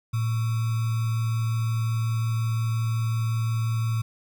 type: tone with sample-and-hold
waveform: sine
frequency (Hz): 113.2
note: A2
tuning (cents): +50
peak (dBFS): -22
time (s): 0.13-4.02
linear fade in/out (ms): 10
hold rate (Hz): 1225
effects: none